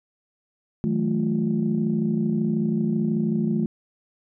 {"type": "tone cluster", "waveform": "sine", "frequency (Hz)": [159.5, 184.9, 217.9, 351.1], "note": ["D#3", "F#3", "A3", "F4"], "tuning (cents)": [43, -1, -17, 9], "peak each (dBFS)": [-26, -28, -22, -30], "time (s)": [0.84, 3.66], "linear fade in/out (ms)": 0, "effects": ["tanh soft clip ceiling -11 dBFS"]}